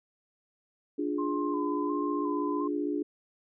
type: chord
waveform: sine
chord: D diminished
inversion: none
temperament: equal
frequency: 293.7 / 349.2 / 415.3 Hz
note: D4 / F4 / Ab4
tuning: 0 / 0 / 0 cents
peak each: -30 / -34 / -35 dBFS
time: 0.98-3.03 s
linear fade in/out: 10 ms
type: tone with vibrato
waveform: sine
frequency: 1036 Hz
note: C6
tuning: 17 cents flat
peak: -34 dBFS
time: 1.18-2.68 s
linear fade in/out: 10 ms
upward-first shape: square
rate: 1.4 Hz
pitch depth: 34 cents each way
effects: none